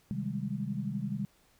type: chord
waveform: sine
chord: Ab major seventh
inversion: first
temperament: equal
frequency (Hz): 130.81 / 155.56 / 196 / 207.7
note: C3 / Eb3 / G3 / Ab3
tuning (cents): 0 / 0 / 0 / 0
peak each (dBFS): -38 / -39 / -36 / -37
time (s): 0.11-1.25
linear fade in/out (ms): 0
effects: pink hiss -66 dBFS RMS until 1.59 s